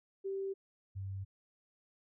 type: tone pair in turn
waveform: sine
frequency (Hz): 389.2 / 96.85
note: G4 / G2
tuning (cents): -12 / -20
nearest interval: 2 octaves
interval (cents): 2408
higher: first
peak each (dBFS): -35 / -38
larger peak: first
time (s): 0.24-0.54 / 0.95-1.25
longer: neither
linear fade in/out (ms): 20
effects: none

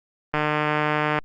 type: click train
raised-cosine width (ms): 0.5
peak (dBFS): -7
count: 129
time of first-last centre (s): 0.34-1.188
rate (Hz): 151
effects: Opus 32 kbps

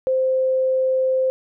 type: tone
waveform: sine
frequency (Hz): 521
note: C5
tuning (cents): -7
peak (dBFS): -16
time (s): 0.07-1.3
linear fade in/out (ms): 0
effects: none

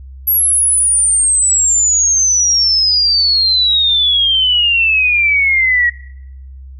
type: exponential sweep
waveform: sine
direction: down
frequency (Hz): 11690 to 1900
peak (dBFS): -9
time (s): 0.27-5.9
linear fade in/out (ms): 10
effects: noise-tail reverb RT60 0.8 s tail -22 dB re dry + added 66 Hz sine -30 dBFS peak until 6.79 s

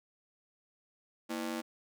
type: ring-modulated tone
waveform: sawtooth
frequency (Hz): 280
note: C#4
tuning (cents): +18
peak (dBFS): -28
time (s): 1.29-1.62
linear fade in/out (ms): 20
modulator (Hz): 47.2
effects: none

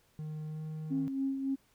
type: tone with pitch glide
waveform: triangle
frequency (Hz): 154.1 to 156.07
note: D#3 to D#3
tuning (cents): -16 to +6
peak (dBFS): -35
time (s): 0.19-1.08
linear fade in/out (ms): 0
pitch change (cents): +22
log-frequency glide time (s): 0.46-0.62
type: tone with tremolo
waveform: sine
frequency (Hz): 270.4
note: C#4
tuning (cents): -43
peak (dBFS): -28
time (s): 0.9-1.56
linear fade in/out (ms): 20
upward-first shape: sine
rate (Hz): 3.6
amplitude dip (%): 50
effects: tanh soft clip ceiling -21 dBFS + pink hiss -69 dBFS RMS until 1.74 s

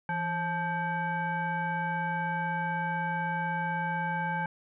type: tone with frequency modulation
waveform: sine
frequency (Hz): 869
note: A5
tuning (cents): -22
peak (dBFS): -28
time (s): 0.09-4.46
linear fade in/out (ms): 2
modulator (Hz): 702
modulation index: 1.2
effects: none

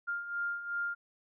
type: beating tone pair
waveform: sine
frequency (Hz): 1400 / 1402.7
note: F6 / F6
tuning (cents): +4 / +7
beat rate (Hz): 2.7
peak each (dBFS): -40 / -34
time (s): 0.07-0.95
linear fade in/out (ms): 20
effects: none

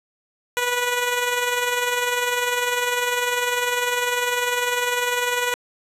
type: tone with tremolo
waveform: 10% pulse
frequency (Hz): 489.5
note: B4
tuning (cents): -15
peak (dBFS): -10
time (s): 0.57-5.54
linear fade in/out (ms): 0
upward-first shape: sine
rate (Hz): 20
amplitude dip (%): 45
effects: resampled to 32000 Hz + 8-bit

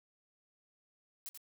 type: noise with echo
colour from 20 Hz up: blue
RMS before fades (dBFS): -44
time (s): 1.26-1.29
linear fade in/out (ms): 0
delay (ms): 85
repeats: 1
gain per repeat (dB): -5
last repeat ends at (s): 1.375
effects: none

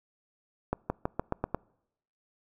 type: accelerating click train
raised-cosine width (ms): 1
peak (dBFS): -14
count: 7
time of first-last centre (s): 0.73-1.546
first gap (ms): 170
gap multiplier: 0.91
effects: noise-tail reverb RT60 0.8 s tail -26 dB re dry

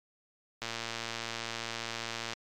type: click train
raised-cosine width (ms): 0.2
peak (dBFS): -18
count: 198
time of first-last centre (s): 0.62-2.333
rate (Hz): 115
effects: MP3 96 kbps

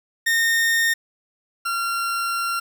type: tone pair in turn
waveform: 40% pulse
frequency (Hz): 1835 / 1374.7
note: A#6 / F6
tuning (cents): -28 / -28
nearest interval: perfect fourth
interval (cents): 500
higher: first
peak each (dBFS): -16 / -21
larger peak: first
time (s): 0.26-0.94 / 1.65-2.6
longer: second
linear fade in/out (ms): 10
effects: 8-bit

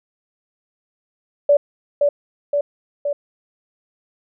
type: tone with echo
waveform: sine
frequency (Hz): 577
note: D5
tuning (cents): -31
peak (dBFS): -9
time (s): 1.49-1.57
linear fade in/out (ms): 5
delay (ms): 520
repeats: 3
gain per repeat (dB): -3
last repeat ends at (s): 3.13
effects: none

